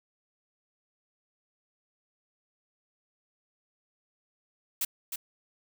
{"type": "noise with echo", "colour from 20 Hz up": "blue", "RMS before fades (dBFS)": -29, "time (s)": [4.81, 4.85], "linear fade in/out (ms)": 5, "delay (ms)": 310, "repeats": 1, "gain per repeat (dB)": -6, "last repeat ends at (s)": 5.16, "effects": []}